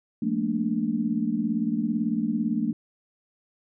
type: chord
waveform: sine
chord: Bb major seventh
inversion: second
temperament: equal with one note detuned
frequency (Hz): 174.61 / 215.3 / 233.1 / 293.7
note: F3 / A3 / Bb3 / D4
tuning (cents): 0 / -37 / 0 / 0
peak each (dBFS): -33 / -27 / -27 / -30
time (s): 0.22-2.73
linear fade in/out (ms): 5
effects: none